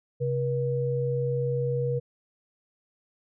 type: tone pair together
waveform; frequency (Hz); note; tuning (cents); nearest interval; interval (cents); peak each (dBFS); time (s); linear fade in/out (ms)
sine; 133.2 / 480.5; C3 / B4; +31 / -48; octave + minor seventh; 2221; -27; 0.2-2; 20
effects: none